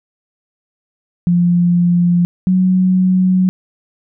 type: tone pair in turn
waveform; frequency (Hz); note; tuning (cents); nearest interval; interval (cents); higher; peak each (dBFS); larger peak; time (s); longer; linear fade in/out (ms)
sine; 174.7 / 185.05; F3 / F#3; +1 / 0; minor second; 99; second; -9; neither; 1.27-2.25 / 2.47-3.49; second; 0
effects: none